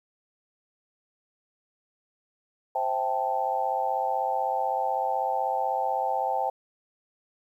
sine chord, A minor seventh, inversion first, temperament equal, 523.3 / 659.3 / 784 / 880 Hz, C5 / E5 / G5 / A5, 0 / 0 / 0 / 0 cents, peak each -32 / -33 / -27 / -30 dBFS, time 2.75-6.5 s, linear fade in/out 5 ms, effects 10-bit

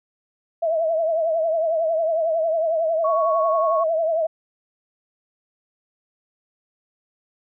sine tone with vibrato, 650 Hz, E5, 24 cents flat, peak -18 dBFS, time 0.62-4.27 s, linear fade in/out 10 ms, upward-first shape triangle, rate 11 Hz, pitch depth 89 cents each way
sine tone with pitch glide, 1113 to 1103.4 Hz, C#6 to C#6, +7 to -8 cents, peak -21 dBFS, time 3.04-3.84 s, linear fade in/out 10 ms, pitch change -15 cents, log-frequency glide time 3.21-3.64 s
effects none

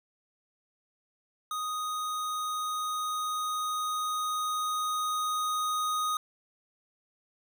square tone with level ramp, 1244.5 Hz, D#6, in tune, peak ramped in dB -32 to -28 dBFS, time 1.51-6.17 s, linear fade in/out 2 ms, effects none

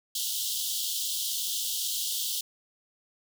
pink high-pass noise, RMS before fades -31 dBFS, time 0.15-2.41 s, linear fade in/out 5 ms, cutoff 3000 Hz, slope 96 dB/octave, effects none

